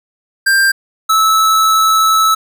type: tone pair in turn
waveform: square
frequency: 1586 / 1305.8 Hz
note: G6 / E6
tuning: +20 / -17 cents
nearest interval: minor third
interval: 337 cents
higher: first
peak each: -9 dBFS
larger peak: neither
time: 0.46-0.72 / 1.09-2.35 s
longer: second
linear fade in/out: 10 ms
effects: none